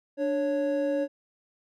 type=tone pair together; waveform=triangle; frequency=293.7 / 554.4 Hz; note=D4 / C#5; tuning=0 / 0 cents; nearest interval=major seventh; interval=1100 cents; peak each=-27 / -24 dBFS; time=0.17-1.08 s; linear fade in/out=50 ms; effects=none